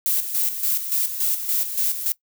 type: noise with tremolo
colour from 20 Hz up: violet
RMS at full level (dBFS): -21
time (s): 0.06-2.12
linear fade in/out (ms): 0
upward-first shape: square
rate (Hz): 3.5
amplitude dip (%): 60
effects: noise-tail reverb RT60 0.1 s tail -20 dB re dry